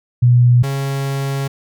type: tone pair in turn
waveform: sine / 45% pulse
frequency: 122.1 / 137.53 Hz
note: B2 / C#3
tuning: -19 / -13 cents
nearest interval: major second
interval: 206 cents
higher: second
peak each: -7 / -18 dBFS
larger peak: first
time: 0.22-0.63 / 0.63-1.48 s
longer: second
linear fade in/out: 10 ms
effects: none